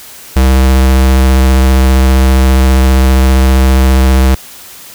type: tone with vibrato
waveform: square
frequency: 65.41 Hz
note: C2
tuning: in tune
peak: -5 dBFS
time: 0.36-4.35 s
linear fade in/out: 5 ms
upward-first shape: triangle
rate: 15 Hz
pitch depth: 20 cents each way
effects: white hiss -32 dBFS RMS until 4.94 s